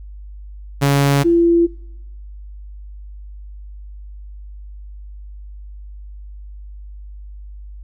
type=tone pair in turn; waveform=sawtooth / sine; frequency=140.6 / 339.7 Hz; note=C#3 / F4; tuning=+25 / -48 cents; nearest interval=octave + minor third; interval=1527 cents; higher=second; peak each=-8 / -10 dBFS; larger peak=first; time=0.81-1.24 / 1.24-1.67 s; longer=neither; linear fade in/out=20 ms; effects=noise-tail reverb RT60 0.9 s tail -23 dB re dry + added 50 Hz sine -32 dBFS peak until 7.83 s